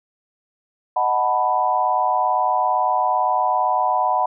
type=chord; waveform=sine; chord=B dominant seventh; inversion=first; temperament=equal; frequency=622.3 / 740 / 880 / 987.8 Hz; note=D#5 / F#5 / A5 / B5; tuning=0 / 0 / 0 / 0 cents; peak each=-26 / -20 / -24 / -20 dBFS; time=0.96-4.26 s; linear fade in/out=5 ms; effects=none